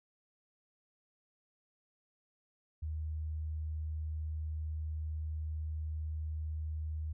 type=tone; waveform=sine; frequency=77.78 Hz; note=D#2; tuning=in tune; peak=-35 dBFS; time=2.82-7.13 s; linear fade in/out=10 ms; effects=none